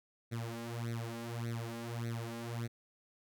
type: tone with flanger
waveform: sawtooth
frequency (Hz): 116.54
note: A#2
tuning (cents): 0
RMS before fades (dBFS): -40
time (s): 0.31-2.68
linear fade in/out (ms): 20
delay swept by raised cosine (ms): 0.49 to 3.69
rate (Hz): 1.7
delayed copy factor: +0.95
effects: none